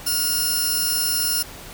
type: tone pair together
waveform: 5% pulse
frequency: 1420 / 5306 Hz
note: F6 / E8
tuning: +28 / +10 cents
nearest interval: octave + major seventh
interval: 2282 cents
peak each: -14 / -15 dBFS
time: 0.06-1.43 s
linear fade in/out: 10 ms
effects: pink hiss -39 dBFS RMS until 1.73 s